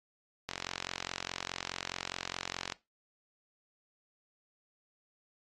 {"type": "click train", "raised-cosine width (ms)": 0.2, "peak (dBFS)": -18, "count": 101, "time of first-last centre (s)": [0.49, 2.722], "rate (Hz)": 44.8, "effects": ["noise-tail reverb RT60 0.2 s tail -18 dB re dry", "AAC 32 kbps"]}